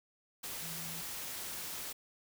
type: tone in noise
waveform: sine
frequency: 164.81 Hz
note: E3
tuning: in tune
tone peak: -48 dBFS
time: 0.62-1.02 s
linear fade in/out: 10 ms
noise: white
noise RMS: -42 dBFS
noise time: 0.43-1.93 s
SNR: -9 dB
effects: none